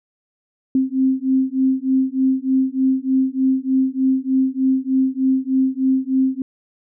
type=beating tone pair; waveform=sine; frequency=261.6 / 264.9 Hz; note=C4 / C4; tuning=0 / +22 cents; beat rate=3.3 Hz; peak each=-18 dBFS; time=0.75-6.42 s; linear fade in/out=2 ms; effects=none